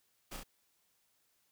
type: noise with echo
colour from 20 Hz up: pink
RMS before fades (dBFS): -45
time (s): 0.31-0.37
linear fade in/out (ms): 10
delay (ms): 33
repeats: 2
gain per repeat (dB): -2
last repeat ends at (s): 0.436
effects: white hiss -75 dBFS RMS until 1.51 s